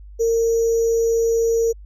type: tone with sample-and-hold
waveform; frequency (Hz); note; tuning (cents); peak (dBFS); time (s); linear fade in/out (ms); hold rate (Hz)
sine; 457.9; A#4; -31; -15; 0.19-1.73; 20; 6300
effects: added 50 Hz sine -37 dBFS peak until 1.85 s + low-pass 10000 Hz 12 dB/octave